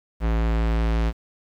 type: tone with low-pass filter sweep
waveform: square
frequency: 55.9 Hz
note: A1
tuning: 28 cents sharp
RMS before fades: -21 dBFS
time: 0.2-1.13 s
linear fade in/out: 50 ms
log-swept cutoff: 2400 to 4100 Hz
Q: 0.73
effects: 8-bit